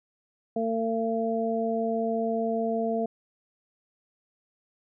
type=harmonic tone; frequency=226.3 Hz; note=A3; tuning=49 cents sharp; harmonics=1 / 2 / 3; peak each=-29 / -29 / -29 dBFS; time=0.56-3.06 s; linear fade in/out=5 ms; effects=none